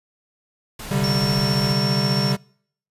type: noise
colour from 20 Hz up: pink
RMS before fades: -34 dBFS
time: 0.79-1.73 s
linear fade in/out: 5 ms
type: chord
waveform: square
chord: C suspended second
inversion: none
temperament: equal with one note detuned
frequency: 130.81 / 145.57 / 196 Hz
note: C3 / D3 / G3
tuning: 0 / -15 / 0 cents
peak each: -24 dBFS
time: 0.9-2.37 s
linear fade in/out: 20 ms
type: tone with tremolo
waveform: sine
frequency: 5440 Hz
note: F8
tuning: 46 cents flat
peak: -23 dBFS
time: 1.04-2.32 s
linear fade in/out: 0 ms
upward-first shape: sine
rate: 17 Hz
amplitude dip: 25%
effects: noise-tail reverb RT60 0.6 s tail -26 dB re dry + resampled to 32000 Hz